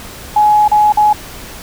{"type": "tone with dropouts", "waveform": "sine", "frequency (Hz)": 842, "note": "G#5", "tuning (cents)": 24, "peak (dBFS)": -6, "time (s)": [0.36, 1.13], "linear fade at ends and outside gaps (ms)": 5, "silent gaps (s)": [[0.68, 0.715], [0.924, 0.971]], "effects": ["pink hiss -31 dBFS RMS until 1.62 s"]}